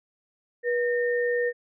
sine tone pair together, 484.2 / 1828 Hz, B4 / A#6, -34 / -34 cents, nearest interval octave + major seventh, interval 2300 cents, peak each -23 / -29 dBFS, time 0.63-1.53 s, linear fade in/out 50 ms, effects none

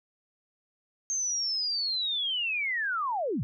sine linear sweep, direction down, 6400 to 89.4 Hz, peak -27 dBFS, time 1.1-3.43 s, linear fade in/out 0 ms, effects none

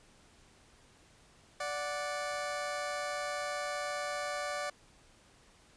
20% pulse tone pair together, 585 / 737.1 Hz, D5 / F#5, -7 / -7 cents, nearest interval major third, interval 400 cents, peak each -31 / -35 dBFS, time 1.6-4.7 s, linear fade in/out 5 ms, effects pink hiss -62 dBFS RMS until 5.76 s + resampled to 22050 Hz

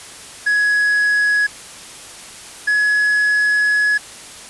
triangle tone pair in turn, 1676 / 1688.6 Hz, G#6 / G#6, +15 / +28 cents, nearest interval unison, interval 13 cents, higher second, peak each -11 dBFS, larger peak neither, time 0.46-1.47 / 2.67-3.98 s, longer second, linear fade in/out 10 ms, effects white hiss -36 dBFS RMS until 4.49 s + resampled to 24000 Hz

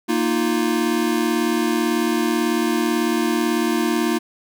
square chord, Bb suspended fourth, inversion none, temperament equal, 233.1 / 311.1 / 349.2 Hz, Bb3 / Eb4 / F4, 0 / 0 / 0 cents, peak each -23 / -23 / -23 dBFS, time 0.08-4.19 s, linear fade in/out 20 ms, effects none

